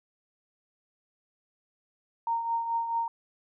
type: tone with tremolo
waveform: sine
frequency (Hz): 924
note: A#5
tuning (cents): -16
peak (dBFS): -24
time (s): 2.27-3.08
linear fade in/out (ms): 2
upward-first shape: triangle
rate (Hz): 4.6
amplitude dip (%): 60
effects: none